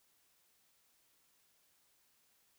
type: silence
effects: white hiss -73 dBFS RMS until 2.58 s